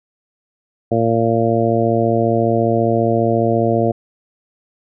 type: harmonic tone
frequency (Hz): 114.7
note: A#2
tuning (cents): -28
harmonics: 1 / 2 / 3 / 4 / 5 / 6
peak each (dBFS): -20 / -20 / -20 / -20 / -20 / -20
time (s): 0.91-3.92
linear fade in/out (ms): 10
effects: none